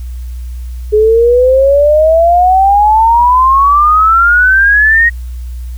sine exponential sweep, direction up, 419.4 to 1891 Hz, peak -4 dBFS, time 0.92-5.1 s, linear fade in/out 20 ms, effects added 61 Hz sine -19 dBFS peak until 5.77 s + white hiss -45 dBFS RMS until 5.77 s

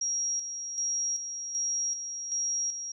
sine tone with tremolo, 5650 Hz, F8, 19 cents sharp, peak -27 dBFS, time 0.01-2.92 s, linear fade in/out 5 ms, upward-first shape square, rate 1.3 Hz, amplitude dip 55%, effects none

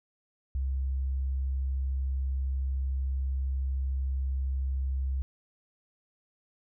sine tone, 66.5 Hz, C2, 29 cents sharp, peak -27 dBFS, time 0.55-5.22 s, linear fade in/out 0 ms, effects none

